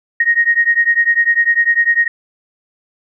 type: beating tone pair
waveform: sine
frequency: 1864.7 / 1874.7 Hz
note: A#6 / A#6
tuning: 0 / +9 cents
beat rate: 10 Hz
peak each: -13 dBFS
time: 0.2-2.08 s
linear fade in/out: 5 ms
effects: none